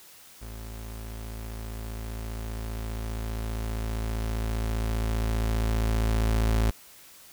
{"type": "tone with level ramp", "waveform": "35% pulse", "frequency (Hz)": 55.1, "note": "A1", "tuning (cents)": 3, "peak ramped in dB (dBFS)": [-36, -19], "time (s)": [0.41, 6.71], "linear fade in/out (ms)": 10, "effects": ["white hiss -51 dBFS RMS until 7.32 s"]}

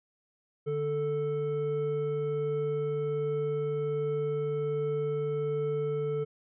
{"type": "tone pair together", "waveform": "triangle", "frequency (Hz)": [147.1, 440], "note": ["D3", "A4"], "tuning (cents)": [3, 0], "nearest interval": "octave + perfect fifth", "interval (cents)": 1897, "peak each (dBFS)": [-32, -27], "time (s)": [0.66, 6.25], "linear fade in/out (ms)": 20, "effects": ["resampled to 8000 Hz"]}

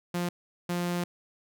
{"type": "tone pair in turn", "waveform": "sawtooth", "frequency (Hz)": [175.4, 175.4], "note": ["F3", "F3"], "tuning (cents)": [8, 8], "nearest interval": "unison", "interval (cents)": 0, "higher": "neither", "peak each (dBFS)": -24, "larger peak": "neither", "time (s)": [[0.14, 0.29], [0.69, 1.04]], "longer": "second", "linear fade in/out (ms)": 5, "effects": []}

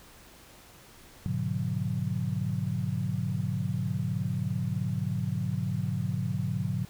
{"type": "chord", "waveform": "sine", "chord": "G# half-diminished seventh", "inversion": "none", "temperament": "equal with one note detuned", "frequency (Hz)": [103.83, 123.47, 146.83, 182.24], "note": ["G#2", "B2", "D3", "F#3"], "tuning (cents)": [0, 0, 0, -26], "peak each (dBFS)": -33, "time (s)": [1.26, 6.85], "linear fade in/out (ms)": 0, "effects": ["pink hiss -53 dBFS RMS until 6.89 s"]}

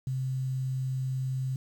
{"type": "tone with quantisation", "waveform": "sine", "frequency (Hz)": 130.81, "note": "C3", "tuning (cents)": 0, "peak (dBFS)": -28, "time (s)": [0.07, 1.56], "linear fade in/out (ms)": 2, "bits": 9, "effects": []}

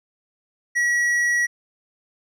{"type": "tone with tanh clipping", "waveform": "sine", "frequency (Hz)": 1923, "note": "B6", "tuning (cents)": -47, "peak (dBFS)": -19, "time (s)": [0.75, 1.47], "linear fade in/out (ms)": 20, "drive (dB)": 9, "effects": []}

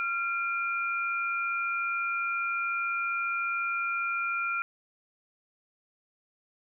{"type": "tone pair together", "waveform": "sine", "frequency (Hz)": [1380.6, 2395], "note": ["F6", "D7"], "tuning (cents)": [-20, 33], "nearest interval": "minor seventh", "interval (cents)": 953, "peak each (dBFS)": [-29, -32], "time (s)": [0, 4.62], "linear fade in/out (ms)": 0, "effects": []}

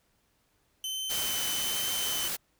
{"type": "tone with vibrato", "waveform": "sawtooth", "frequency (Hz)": 3059, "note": "G7", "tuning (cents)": -43, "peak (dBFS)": -29, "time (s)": [0.84, 2.28], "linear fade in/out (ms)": 2, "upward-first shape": "sine", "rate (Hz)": 1.2, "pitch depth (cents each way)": 13}
{"type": "noise", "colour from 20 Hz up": "white", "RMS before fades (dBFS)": -33, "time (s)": [1.09, 2.37], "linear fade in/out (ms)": 20}
{"effects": ["pink hiss -71 dBFS RMS until 2.59 s"]}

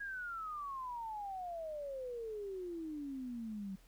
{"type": "exponential sweep", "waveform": "sine", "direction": "down", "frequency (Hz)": [1661.2, 188], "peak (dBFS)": -40, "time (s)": [0, 3.76], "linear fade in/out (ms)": 10, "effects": ["added 40 Hz sine -62 dBFS peak until 3.87 s", "pink hiss -68 dBFS RMS until 3.87 s"]}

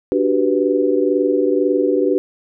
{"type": "chord", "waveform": "sine", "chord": "G major seventh", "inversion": "second", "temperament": "equal", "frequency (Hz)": [293.7, 370, 392, 493.9], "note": ["D4", "F#4", "G4", "B4"], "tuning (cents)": [0, 0, 0, 0], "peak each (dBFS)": -19, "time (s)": [0.12, 2.18], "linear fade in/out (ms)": 0, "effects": []}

